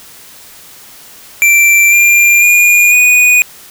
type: tone with pitch steps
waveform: square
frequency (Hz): 2349 / 2389 / 2429 / 2470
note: D7 / D7 / D#7 / D#7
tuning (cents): 0 / +29 / -42 / -13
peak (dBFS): -5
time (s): 1.42-3.42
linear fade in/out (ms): 0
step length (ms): 500
effects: white hiss -36 dBFS RMS until 3.7 s